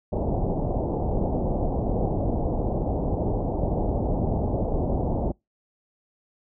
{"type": "low-pass noise", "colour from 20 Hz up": "pink", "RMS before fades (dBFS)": -25, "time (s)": [0.12, 5.32], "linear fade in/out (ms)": 10, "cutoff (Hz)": 810, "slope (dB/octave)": 48, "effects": ["noise-tail reverb RT60 0.2 s tail -26 dB re dry"]}